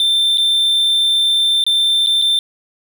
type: tone with dropouts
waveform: triangle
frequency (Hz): 3566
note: A7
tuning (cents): +22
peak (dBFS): -10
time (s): 0-2.39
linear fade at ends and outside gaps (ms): 1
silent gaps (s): 0.374-0.381 / 1.64-1.665 / 2.063-2.07 / 2.216-2.221
effects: none